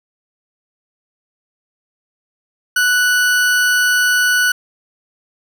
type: tone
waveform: 40% pulse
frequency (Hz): 1480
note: F#6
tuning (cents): 0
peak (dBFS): -11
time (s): 2.76-4.52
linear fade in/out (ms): 5
effects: none